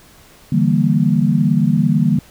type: chord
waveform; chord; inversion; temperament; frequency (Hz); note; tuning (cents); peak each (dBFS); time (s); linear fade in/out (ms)
sine; E half-diminished seventh; third; equal; 146.83 / 164.81 / 196 / 233.1; D3 / E3 / G3 / Bb3; 0 / 0 / 0 / 0; -17; 0.52-2.19; 5
effects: pink hiss -46 dBFS RMS until 2.3 s